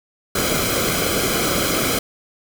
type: noise with comb filter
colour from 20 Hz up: pink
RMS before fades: -20 dBFS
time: 0.35-1.99 s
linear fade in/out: 5 ms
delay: 1.1 ms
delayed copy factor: -0.7
effects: none